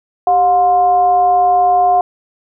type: tone with frequency modulation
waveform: sine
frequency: 718 Hz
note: F5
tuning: 48 cents sharp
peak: -8 dBFS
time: 0.27-2.01 s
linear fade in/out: 2 ms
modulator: 328 Hz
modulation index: 0.38
effects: none